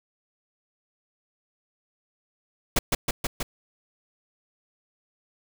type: noise with echo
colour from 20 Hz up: pink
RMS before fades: -20 dBFS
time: 2.76-2.79 s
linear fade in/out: 5 ms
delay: 160 ms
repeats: 4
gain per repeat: -2 dB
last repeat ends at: 3.43 s
effects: none

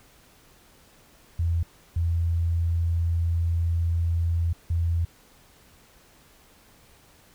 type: tone bursts at uneven times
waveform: sine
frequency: 84.2 Hz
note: E2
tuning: 37 cents sharp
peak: -21 dBFS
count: 3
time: 1.39-1.63 / 1.96-4.53 / 4.7-5.05 s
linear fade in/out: 5 ms
effects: pink hiss -56 dBFS RMS until 7.34 s

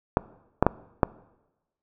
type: clicks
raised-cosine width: 1 ms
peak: -3 dBFS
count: 4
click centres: 0.171 / 0.626 / 0.666 / 1.032 s
effects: noise-tail reverb RT60 1.0 s tail -21 dB re dry

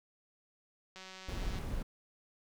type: click train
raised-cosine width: 0.2 ms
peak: -32 dBFS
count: 119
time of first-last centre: 0.96-1.588 s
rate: 188 Hz
type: noise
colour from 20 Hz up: brown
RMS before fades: -37 dBFS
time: 1.28-1.83 s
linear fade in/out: 10 ms
effects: none

